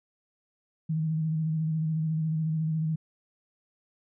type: tone with vibrato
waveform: sine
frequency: 158.3 Hz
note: D#3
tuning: 30 cents sharp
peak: -25 dBFS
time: 0.89-2.96 s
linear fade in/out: 10 ms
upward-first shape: square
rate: 14 Hz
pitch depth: 27 cents each way
effects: none